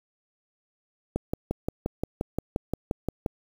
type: click train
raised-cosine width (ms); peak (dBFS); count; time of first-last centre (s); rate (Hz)
2; -13; 13; 1.16-3.262; 5.71
effects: 7-bit